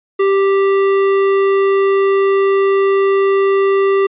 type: tone with hard clipping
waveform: triangle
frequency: 392 Hz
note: G4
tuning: in tune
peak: -12 dBFS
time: 0.19-4.07 s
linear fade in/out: 10 ms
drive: 16 dB
effects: resampled to 8000 Hz